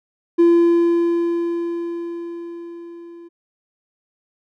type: tone with level ramp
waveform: triangle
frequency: 340.8 Hz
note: F4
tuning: 42 cents flat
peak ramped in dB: -6 to -35 dBFS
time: 0.38-3.29 s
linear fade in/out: 20 ms
effects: tanh soft clip ceiling -3 dBFS